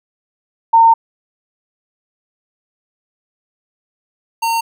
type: tone pair in turn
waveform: sine / square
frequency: 912 / 915.5 Hz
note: A#5 / A#5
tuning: -38 / -32 cents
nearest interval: unison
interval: 6 cents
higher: second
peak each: -5 / -15 dBFS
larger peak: first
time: 0.73-0.94 / 4.42-4.61 s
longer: first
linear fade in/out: 10 ms
effects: none